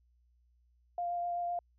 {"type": "tone with vibrato", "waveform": "sine", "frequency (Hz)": 698.5, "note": "F5", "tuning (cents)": 0, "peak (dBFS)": -32, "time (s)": [0.98, 1.59], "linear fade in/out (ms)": 2, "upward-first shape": "triangle", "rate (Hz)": 7.8, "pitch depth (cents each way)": 13, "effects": ["added 60 Hz sine -66 dBFS peak until 1.78 s"]}